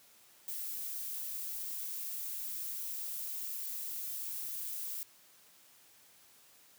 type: noise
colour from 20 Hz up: violet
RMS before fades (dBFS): -40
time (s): 0.48-5.03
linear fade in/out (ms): 0
effects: white hiss -62 dBFS RMS until 6.78 s + high-pass 100 Hz 12 dB/octave